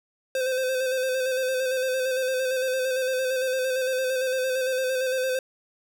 square tone with vibrato, 517 Hz, C5, 21 cents flat, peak -24 dBFS, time 0.35-5.39 s, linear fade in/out 2 ms, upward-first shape square, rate 8.8 Hz, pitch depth 27 cents each way, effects none

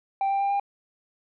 sine tone with pitch steps, 784 / 789.9 / 795.9 / 801.9 Hz, G5 / G5 / G5 / G5, 0 / +13 / +26 / +39 cents, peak -19 dBFS, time 0.21-0.598 s, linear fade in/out 2 ms, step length 97 ms, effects tanh soft clip ceiling -21 dBFS

